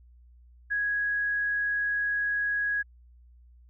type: tone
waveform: sine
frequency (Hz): 1661.2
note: G#6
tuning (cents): 0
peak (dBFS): -25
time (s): 0.7-2.83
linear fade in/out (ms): 20
effects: added 60 Hz sine -52 dBFS peak until 3.69 s